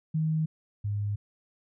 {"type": "tone pair in turn", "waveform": "sine", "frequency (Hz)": [157.6, 102.82], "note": ["D#3", "G#2"], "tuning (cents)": [23, -17], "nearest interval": "perfect fifth", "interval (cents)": 740, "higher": "first", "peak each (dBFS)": [-24, -27], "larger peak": "first", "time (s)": [[0.14, 0.46], [0.84, 1.16]], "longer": "neither", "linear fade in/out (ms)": 10, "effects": []}